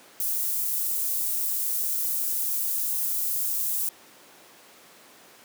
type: high-pass noise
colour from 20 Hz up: white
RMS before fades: -27 dBFS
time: 0.2-3.89 s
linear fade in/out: 2 ms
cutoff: 11000 Hz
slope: 12 dB/octave
effects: pink hiss -51 dBFS RMS until 5.44 s + high-pass 300 Hz 12 dB/octave